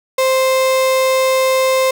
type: tone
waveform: 35% pulse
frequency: 523.3 Hz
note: C5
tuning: in tune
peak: -10 dBFS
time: 0.18-1.91 s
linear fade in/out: 5 ms
effects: none

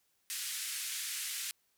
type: band-pass noise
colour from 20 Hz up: white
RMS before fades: -39 dBFS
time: 0.3-1.51 s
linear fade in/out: 0 ms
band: 1700 to 12000 Hz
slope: 24 dB/octave
effects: white hiss -75 dBFS RMS until 1.77 s

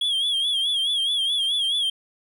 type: tone with vibrato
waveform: triangle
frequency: 3300 Hz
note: G#7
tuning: 12 cents flat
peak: -19 dBFS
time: 0.01-1.9 s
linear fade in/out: 5 ms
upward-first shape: sine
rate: 4.7 Hz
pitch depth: 83 cents each way
effects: none

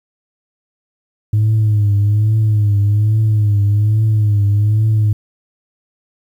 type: tone with vibrato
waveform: sine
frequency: 105.4 Hz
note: G#2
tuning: 26 cents sharp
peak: -8 dBFS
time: 1.33-5.13 s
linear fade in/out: 5 ms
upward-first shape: triangle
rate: 1.2 Hz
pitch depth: 78 cents each way
effects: tanh soft clip ceiling -8 dBFS + 8-bit

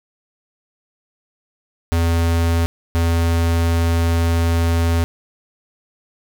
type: tone bursts at uneven times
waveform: square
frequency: 83.8 Hz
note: E2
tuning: 29 cents sharp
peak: -15 dBFS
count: 2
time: 1.92-2.66 / 2.95-5.04 s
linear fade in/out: 0 ms
effects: none

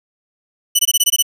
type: tone bursts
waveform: 15% pulse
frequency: 2972 Hz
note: F#7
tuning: 7 cents sharp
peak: -3 dBFS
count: 8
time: 0.75-1.226 s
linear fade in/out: 10 ms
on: 42 ms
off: 20 ms
effects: none

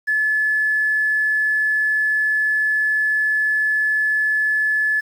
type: tone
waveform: triangle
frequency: 1723 Hz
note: A6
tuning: 37 cents flat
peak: -12 dBFS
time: 0.07-5.01 s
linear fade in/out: 20 ms
effects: tanh soft clip ceiling -14 dBFS + 8-bit

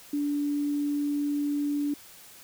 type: tone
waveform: sine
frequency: 290 Hz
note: D4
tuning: 22 cents flat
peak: -25 dBFS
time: 0.13-1.94 s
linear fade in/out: 5 ms
effects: white hiss -50 dBFS RMS until 2.43 s

